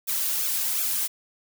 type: noise with flanger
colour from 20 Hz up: blue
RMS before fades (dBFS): -26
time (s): 0.07-1.08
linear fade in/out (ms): 20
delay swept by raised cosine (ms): 1 to 3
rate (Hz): 2.7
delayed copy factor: -1
effects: none

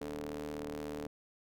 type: ring-modulated tone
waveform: sawtooth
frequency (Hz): 76.3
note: D#2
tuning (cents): -33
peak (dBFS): -32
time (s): 0.01-1.07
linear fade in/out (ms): 5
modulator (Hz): 363
effects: none

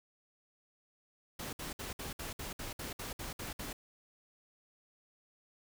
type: noise bursts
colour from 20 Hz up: pink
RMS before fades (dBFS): -42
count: 12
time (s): 1.39-3.73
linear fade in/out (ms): 5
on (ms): 140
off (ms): 60
effects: none

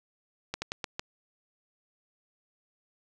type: slowing click train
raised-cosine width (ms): 0.2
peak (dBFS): -15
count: 5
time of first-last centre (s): 0.54-0.995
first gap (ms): 80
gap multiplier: 1.24
effects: none

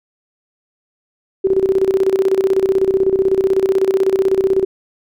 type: tone with tremolo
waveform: sine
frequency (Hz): 383.7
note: G4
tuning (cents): -37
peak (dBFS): -9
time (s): 1.44-4.65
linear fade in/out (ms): 10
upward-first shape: square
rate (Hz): 16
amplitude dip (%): 70
effects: none

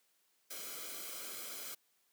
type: noise with comb filter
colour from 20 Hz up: white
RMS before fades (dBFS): -45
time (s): 0.5-1.75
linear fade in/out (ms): 10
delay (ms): 1.1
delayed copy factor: -0.7
effects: white hiss -75 dBFS RMS until 2.12 s + high-pass 200 Hz 12 dB/octave

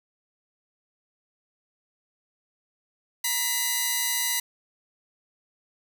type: tone pair together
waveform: 5% pulse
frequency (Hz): 951 / 2015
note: A#5 / B6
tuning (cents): +34 / +34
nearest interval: octave + minor second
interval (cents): 1300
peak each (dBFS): -18 / -15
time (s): 3.24-4.4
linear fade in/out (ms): 5
effects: none

